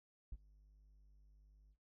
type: tone with ADSR envelope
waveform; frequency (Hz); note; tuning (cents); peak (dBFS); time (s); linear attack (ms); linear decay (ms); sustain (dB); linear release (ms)
triangle; 50.6; G#1; -44; -38; 0.32-1.77; 5; 40; -23; 64
effects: noise-tail reverb RT60 0.2 s tail -24 dB re dry + tanh soft clip ceiling -37 dBFS